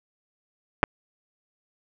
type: clicks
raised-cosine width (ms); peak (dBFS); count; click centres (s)
0.5; -3; 2; 0.831 / 0.838
effects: none